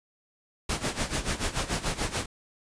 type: noise with tremolo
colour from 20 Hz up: pink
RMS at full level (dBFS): -27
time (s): 0.69-2.26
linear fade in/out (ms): 5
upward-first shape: sine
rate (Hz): 6.9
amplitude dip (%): 80
effects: resampled to 22050 Hz